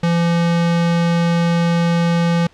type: tone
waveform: square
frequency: 170 Hz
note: F3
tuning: 46 cents flat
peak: -14 dBFS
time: 0.03-2.47 s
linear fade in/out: 5 ms
effects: pink hiss -51 dBFS RMS until 2.53 s + low-pass 5000 Hz 12 dB/octave